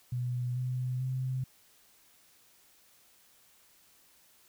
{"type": "tone with pitch steps", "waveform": "sine", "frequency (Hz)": [123.47, 126.5, 129.61], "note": ["B2", "B2", "C3"], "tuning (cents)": [0, 42, -16], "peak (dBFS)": -30, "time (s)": [0.12, 1.44], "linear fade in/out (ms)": 5, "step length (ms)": 440, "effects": ["white hiss -63 dBFS RMS until 4.48 s"]}